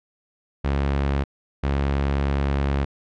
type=tone pair in turn; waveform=sawtooth; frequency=69.6 / 69.6 Hz; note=C#2 / C#2; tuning=+8 / +8 cents; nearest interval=unison; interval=0 cents; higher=neither; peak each=-16 dBFS; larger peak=neither; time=0.64-1.24 / 1.63-2.85 s; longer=second; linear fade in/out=10 ms; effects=low-pass 3000 Hz 12 dB/octave